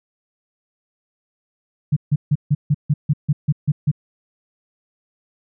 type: tone bursts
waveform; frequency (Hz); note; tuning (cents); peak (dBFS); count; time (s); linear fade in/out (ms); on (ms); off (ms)
sine; 146.8; D3; 0; -12; 11; 1.92-3.915; 10; 45; 150
effects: none